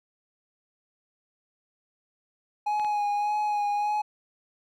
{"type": "tone with vibrato", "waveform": "triangle", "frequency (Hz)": 832, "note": "G#5", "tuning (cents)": 3, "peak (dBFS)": -22, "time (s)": [2.66, 4.02], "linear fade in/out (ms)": 10, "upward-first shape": "sine", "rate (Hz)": 1.7, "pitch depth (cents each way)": 23}
{"type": "clicks", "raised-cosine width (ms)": 0.3, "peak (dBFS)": -26, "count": 2, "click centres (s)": [2.797, 2.847]}
{"effects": []}